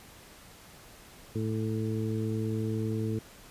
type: harmonic tone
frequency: 110 Hz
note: A2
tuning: in tune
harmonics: 1 / 2 / 3 / 4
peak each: -31 / -34 / -36 / -37 dBFS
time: 1.35-3.19 s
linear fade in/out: 5 ms
effects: pink hiss -52 dBFS RMS until 3.5 s + resampled to 32000 Hz